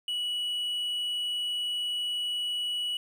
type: tone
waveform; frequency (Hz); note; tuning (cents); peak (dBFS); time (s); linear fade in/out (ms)
triangle; 2937; F#7; -13; -27; 0.08-2.97; 2
effects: 10-bit